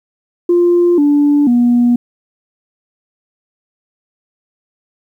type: tone with pitch steps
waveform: sine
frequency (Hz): 349.2 / 290.3 / 241.3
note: F4 / D4 / B3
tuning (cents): 0 / -20 / -40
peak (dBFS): -6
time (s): 0.49-1.96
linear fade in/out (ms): 5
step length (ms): 490
effects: tanh soft clip ceiling -4 dBFS + 8-bit